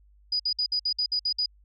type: tone bursts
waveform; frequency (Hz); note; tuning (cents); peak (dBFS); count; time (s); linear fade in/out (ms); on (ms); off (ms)
sine; 4932; D#8; -16; -23; 9; 0.32-1.46; 5; 76; 57
effects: added 50 Hz sine -55 dBFS peak until 1.64 s